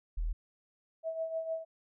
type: tone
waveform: sine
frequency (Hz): 40.3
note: E1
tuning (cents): -38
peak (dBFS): -30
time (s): 0.17-0.33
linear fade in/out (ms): 10
type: tone with tremolo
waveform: sine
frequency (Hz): 649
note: E5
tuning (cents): -27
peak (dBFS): -30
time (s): 1.03-1.65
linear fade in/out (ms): 50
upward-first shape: triangle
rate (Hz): 6.6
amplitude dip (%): 70
effects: none